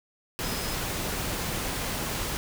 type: tone in noise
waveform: sine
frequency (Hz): 5090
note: D#8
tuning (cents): +39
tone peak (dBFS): -40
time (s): 0.44-0.75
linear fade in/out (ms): 0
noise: pink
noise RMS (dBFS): -31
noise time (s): 0.39-2.37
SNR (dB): -12
effects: none